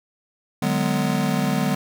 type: chord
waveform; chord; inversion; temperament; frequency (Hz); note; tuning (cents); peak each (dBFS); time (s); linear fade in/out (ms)
square; G# half-diminished seventh; second; just; 149.51 / 186.89 / 207.7 / 249.2; D3 / F#3 / G#3 / B3; +31 / +18 / 0 / +16; -26; 0.62-1.75; 5
effects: none